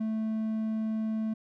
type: tone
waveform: triangle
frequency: 219.5 Hz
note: A3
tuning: 4 cents flat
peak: -26 dBFS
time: 0-1.34 s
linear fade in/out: 10 ms
effects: none